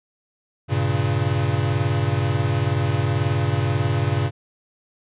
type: chord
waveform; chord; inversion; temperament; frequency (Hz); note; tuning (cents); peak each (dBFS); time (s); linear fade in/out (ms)
square; G diminished; none; equal; 98 / 116.54 / 138.59; G2 / Bb2 / Db3; 0 / 0 / 0; -24; 0.68-4.31; 50
effects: resampled to 8000 Hz